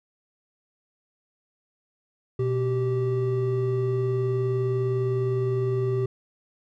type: tone pair together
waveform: triangle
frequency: 122.8 / 388 Hz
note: B2 / G4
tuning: -9 / -18 cents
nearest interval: octave + minor sixth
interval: 1991 cents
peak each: -23 dBFS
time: 2.39-6.06 s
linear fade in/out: 5 ms
effects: none